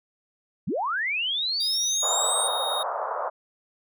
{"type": "linear sweep", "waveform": "sine", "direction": "up", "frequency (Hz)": [116.54, 8940], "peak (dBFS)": -24, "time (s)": [0.67, 2.48], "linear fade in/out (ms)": 10}
{"type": "tone", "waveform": "square", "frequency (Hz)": 3729, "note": "A#7", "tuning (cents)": 0, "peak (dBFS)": -28, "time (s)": [1.6, 2.83], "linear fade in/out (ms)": 5}
{"type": "band-pass noise", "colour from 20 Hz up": "pink", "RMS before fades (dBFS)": -29, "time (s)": [2.02, 3.3], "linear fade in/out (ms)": 20, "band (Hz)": [530, 1300], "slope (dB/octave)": 48}
{"effects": []}